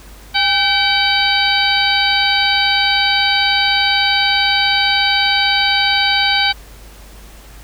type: harmonic tone with a mistuned harmonic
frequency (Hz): 767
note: G5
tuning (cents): -38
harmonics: 1 / 2 / 3 / 4 / 5 / 6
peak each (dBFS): -19 / -19 / -19 / -19 / -19 / -19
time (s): 0.34-6.53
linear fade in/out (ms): 20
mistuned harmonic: 1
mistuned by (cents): +89
effects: added 50 Hz sine -37 dBFS peak until 7.63 s + pink hiss -42 dBFS RMS until 7.63 s